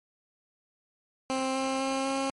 15% pulse tone with pitch steps, 263.4 / 265.7 / 268 / 270.3 Hz, C4 / C4 / C4 / C#4, +12 / +27 / +42 / -44 cents, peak -21 dBFS, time 1.3-2.3 s, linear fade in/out 0 ms, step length 250 ms, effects MP3 48 kbps

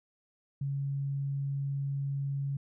sine tone, 139.1 Hz, C#3, 6 cents sharp, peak -30 dBFS, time 0.61-2.57 s, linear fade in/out 5 ms, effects none

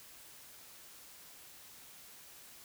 silence, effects white hiss -55 dBFS RMS until 2.64 s

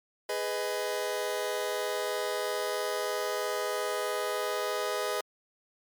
sawtooth chord, G# minor, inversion none, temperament just, 415.3 / 498.4 / 623 Hz, G#4 / B4 / D#5, 0 / +16 / +2 cents, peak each -30 dBFS, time 0.29-5.21 s, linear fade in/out 5 ms, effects MP3 96 kbps

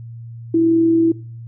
sine tone with amplitude modulation, 329.6 Hz, E4, in tune, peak -10 dBFS, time 0.54-1.12 s, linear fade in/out 5 ms, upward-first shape sine, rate 41.2 Hz, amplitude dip 25%, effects noise-tail reverb RT60 0.4 s tail -20 dB re dry + added 116 Hz sine -31 dBFS peak until 1.47 s

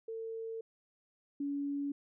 sine tone pair in turn, 450.1 / 283.5 Hz, A4 / C#4, +39 / +39 cents, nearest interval minor sixth, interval 800 cents, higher first, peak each -38 / -33 dBFS, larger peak second, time 0.08-0.61 / 1.4-1.92 s, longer first, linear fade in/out 5 ms, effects none

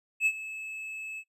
triangle tone with ADSR envelope, 2600 Hz, E7, 24 cents flat, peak -19 dBFS, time 0.2-1.24 s, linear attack 61 ms, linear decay 57 ms, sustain -16 dB, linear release 57 ms, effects noise-tail reverb RT60 0.1 s tail -17 dB re dry + resampled to 32000 Hz

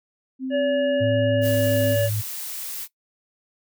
sine tone, 261.6 Hz, C4, in tune, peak -25 dBFS, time 0.39-1.97 s, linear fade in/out 50 ms
harmonic tone, 572 Hz, D5, 46 cents flat, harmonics 1 / 3 / 5, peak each -19 / -30 / -35 dBFS, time 0.5-2.1 s, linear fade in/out 50 ms
sine tone with pitch glide, 110 to 106.44 Hz, A2 to G#2, 0 to +43 cents, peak -23 dBFS, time 1-2.22 s, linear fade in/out 20 ms, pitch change -57 cents, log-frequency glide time 1.28-1.67 s
blue noise, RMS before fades -32 dBFS, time 1.41-2.88 s, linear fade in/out 50 ms
effects noise-tail reverb RT60 0.1 s tail -18 dB re dry

